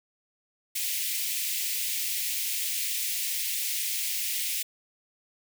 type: high-pass noise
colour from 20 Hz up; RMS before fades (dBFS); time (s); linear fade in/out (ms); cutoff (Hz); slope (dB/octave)
white; -30; 0.75-4.63; 10; 2000; 48
effects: none